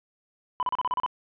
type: tone bursts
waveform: triangle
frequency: 1000 Hz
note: B5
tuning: 21 cents sharp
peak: -21 dBFS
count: 8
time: 0.6-1.062 s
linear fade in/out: 0 ms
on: 28 ms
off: 34 ms
effects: resampled to 8000 Hz + 8-bit